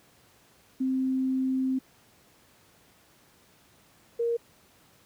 sine tone pair in turn, 261.6 / 468 Hz, C4 / A#4, 0 / +7 cents, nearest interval minor seventh, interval 1007 cents, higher second, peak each -24 dBFS, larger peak neither, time 0.8-1.79 / 4.19-4.37 s, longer first, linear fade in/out 10 ms, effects pink hiss -60 dBFS RMS until 5.05 s + high-pass 80 Hz 12 dB/octave

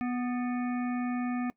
harmonic tone with a mistuned harmonic, 246.1 Hz, B3, 6 cents flat, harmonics 1 / 3 / 5 / 7 / 9 / 10, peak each -29 / -39 / -43 / -46 / -48 / -49 dBFS, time 0.01-1.5 s, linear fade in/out 0 ms, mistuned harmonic 7, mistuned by +45 cents, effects noise-tail reverb RT60 0.1 s tail -20 dB re dry

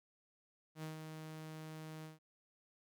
sawtooth tone with ADSR envelope, 157.1 Hz, D#3, 17 cents sharp, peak -38 dBFS, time 0.75-2.19 s, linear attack 82 ms, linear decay 130 ms, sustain -5 dB, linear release 150 ms, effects none

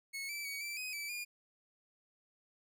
sawtooth tone with pitch steps, 2194 / 2321 / 2252 / 2336 / 2511 / 2312 / 2424 Hz, C#7 / D7 / C#7 / D7 / D#7 / D7 / D#7, -18 / -21 / +27 / -10 / +15 / -28 / -46 cents, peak -36 dBFS, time 0.13-1.25 s, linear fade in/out 20 ms, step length 160 ms, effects none

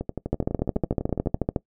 two click trains, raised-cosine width 2 ms, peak -9 / -15 dBFS, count 18 / 17, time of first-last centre 0.33-1.562 / 0.01-1.343 s, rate 13.8 / 12 Hz, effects noise-tail reverb RT60 0.1 s tail -21 dB re dry

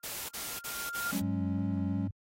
sine tone with exponential growth, 1396.9 Hz, F6, in tune, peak -30 dBFS, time 0-1.11 s, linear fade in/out 1 ms, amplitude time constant 240 ms
white noise bursts, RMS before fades -39 dBFS, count 4, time 0.03-1.202 s, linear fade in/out 10 ms, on 260 ms, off 44 ms
triangle chord, F# suspended second, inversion none, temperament equal, 185 / 207.7 / 277.2 Hz, F#3 / G#3 / C#4, 0 / 0 / 0 cents, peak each -33 dBFS, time 1.12-2.08 s, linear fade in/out 10 ms
sine tone with vibrato, 98.2 Hz, G2, 4 cents sharp, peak -34 dBFS, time 1.21-2.11 s, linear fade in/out 5 ms, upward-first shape sine, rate 2.8 Hz, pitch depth 68 cents each way
effects AAC 48 kbps

